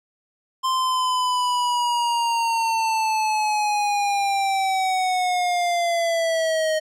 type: linear sweep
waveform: square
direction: down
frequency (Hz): 1046.5 to 622.3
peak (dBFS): -20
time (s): 0.63-6.8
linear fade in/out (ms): 20
effects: low-pass 9000 Hz 12 dB/octave